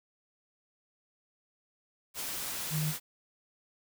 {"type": "tone in noise", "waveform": "sine", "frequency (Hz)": 154.4, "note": "D#3", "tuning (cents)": -13, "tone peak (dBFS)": -29, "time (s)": [2.7, 2.94], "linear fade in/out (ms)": 50, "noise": "white", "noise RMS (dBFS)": -37, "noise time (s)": [2.14, 3], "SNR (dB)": 5, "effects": []}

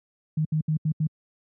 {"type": "tone bursts at uneven times", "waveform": "sine", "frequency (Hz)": 155.4, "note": "D#3", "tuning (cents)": -2, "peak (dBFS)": -20, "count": 5, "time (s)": [[0.37, 0.45], [0.52, 0.61], [0.68, 0.77], [0.85, 0.92], [1, 1.07]], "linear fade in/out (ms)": 5, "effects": ["high-pass 100 Hz 12 dB/octave"]}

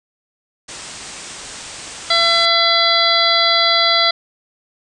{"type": "low-pass noise", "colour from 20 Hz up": "white", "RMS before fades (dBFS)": -33, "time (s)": [0.68, 2.46], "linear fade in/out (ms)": 10, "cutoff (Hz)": 9000, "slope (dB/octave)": 96}
{"type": "harmonic tone", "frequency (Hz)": 675, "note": "E5", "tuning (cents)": 41, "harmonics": [1, 2, 3, 5, 6, 7], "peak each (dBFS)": [-20, -19, -19, -18, -18, -18], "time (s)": [2.1, 4.11], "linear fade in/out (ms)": 5}
{"effects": []}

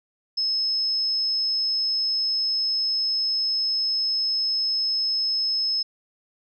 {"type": "tone", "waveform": "sine", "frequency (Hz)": 5190, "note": "E8", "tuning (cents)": -28, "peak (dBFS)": -21, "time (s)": [0.37, 5.83], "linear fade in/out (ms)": 10, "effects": []}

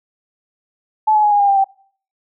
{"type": "tone with pitch steps", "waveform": "sine", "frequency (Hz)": [864, 849.2, 834.6, 820.2, 806.1, 792.3, 778.7], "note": ["A5", "G#5", "G#5", "G#5", "G5", "G5", "G5"], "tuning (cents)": [-32, 38, 8, -22, 48, 18, -12], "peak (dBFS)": -10, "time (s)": [1.07, 1.644], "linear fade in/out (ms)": 10, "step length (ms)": 82, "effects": ["noise-tail reverb RT60 0.5 s tail -21 dB re dry"]}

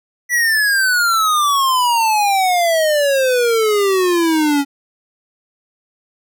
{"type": "exponential sweep", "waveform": "square", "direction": "down", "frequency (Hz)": [1973, 277.2], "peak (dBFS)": -13, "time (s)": [0.29, 4.65], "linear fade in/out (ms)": 50, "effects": []}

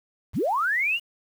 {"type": "linear sweep", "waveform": "sine", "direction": "up", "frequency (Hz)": [32.7, 2942], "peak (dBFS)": -21, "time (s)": [0.33, 1], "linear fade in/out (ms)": 50, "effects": ["8-bit"]}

